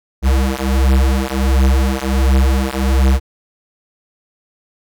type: beating tone pair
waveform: square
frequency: 65.41 / 66.81 Hz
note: C2 / C2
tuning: 0 / +37 cents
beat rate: 1.4 Hz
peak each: -15 dBFS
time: 0.22-3.2 s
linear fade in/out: 50 ms
effects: none